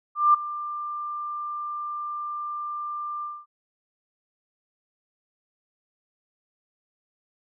sine tone with ADSR envelope, 1190 Hz, D6, 22 cents sharp, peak -12 dBFS, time 0.15-3.46 s, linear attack 190 ms, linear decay 9 ms, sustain -17 dB, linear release 230 ms, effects none

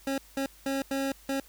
25% pulse tone bursts at uneven times, 272.2 Hz, C#4, 31 cents flat, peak -24 dBFS, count 5, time 0.07-0.18 / 0.37-0.46 / 0.66-0.82 / 0.91-1.12 / 1.29-1.4 s, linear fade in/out 2 ms, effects added 50 Hz sine -57 dBFS peak until 1.48 s + white hiss -56 dBFS RMS until 1.48 s

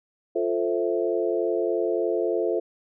sine chord, F major seventh, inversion none, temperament equal, 349.2 / 440 / 523.3 / 659.3 Hz, F4 / A4 / C5 / E5, 0 / 0 / 0 / 0 cents, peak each -26 / -26 / -29 / -30 dBFS, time 0.35-2.6 s, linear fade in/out 10 ms, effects none

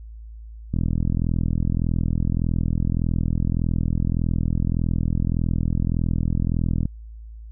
click train, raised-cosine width 5 ms, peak -10 dBFS, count 256, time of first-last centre 0.74-6.855 s, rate 41.7 Hz, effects added 55 Hz sine -36 dBFS peak until 7.51 s

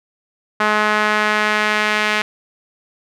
sawtooth tone with band-pass filter sweep, 212.1 Hz, G#3, 37 cents sharp, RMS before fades -17 dBFS, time 0.6-2.22 s, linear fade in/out 5 ms, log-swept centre 1400 to 2200 Hz, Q 1.5, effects none

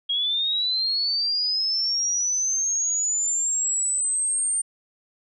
sine linear sweep, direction up, 3268 to 8830 Hz, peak -21 dBFS, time 0.09-4.62 s, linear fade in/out 10 ms, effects none

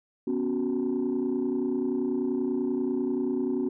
sine chord, B suspended second, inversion none, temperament equal, 246.9 / 277.2 / 370 Hz, B3 / C#4 / F#4, 0 / 0 / 0 cents, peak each -28 dBFS, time 0.27-3.69 s, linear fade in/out 5 ms, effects tanh soft clip ceiling -20 dBFS

